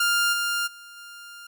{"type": "tone with level steps", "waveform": "sawtooth", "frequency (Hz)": 1400, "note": "F6", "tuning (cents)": 4, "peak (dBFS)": [-16, -20, -39, -37], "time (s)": [0, 1.47], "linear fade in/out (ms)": 5, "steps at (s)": [0.32, 0.66, 0.96], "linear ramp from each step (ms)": 20, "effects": []}